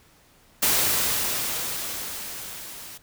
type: noise with level ramp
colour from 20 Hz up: white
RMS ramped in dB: -20 to -41 dBFS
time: 0.62-2.98 s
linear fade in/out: 10 ms
effects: pink hiss -57 dBFS RMS until 3.02 s